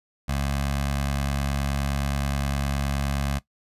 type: tone with notch filter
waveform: 15% pulse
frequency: 69.6 Hz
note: C#2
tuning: 8 cents sharp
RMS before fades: -26 dBFS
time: 0.28-3.39 s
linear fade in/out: 10 ms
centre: 340 Hz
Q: 1
effects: noise-tail reverb RT60 0.1 s tail -17 dB re dry + resampled to 32000 Hz